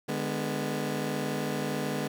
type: chord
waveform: 20% pulse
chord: G# diminished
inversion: second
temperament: just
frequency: 149.51 / 207.7 / 249.2 Hz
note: D3 / G#3 / B3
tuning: +31 / 0 / +16 cents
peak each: -29 dBFS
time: 0.08-2.08 s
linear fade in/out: 10 ms
effects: none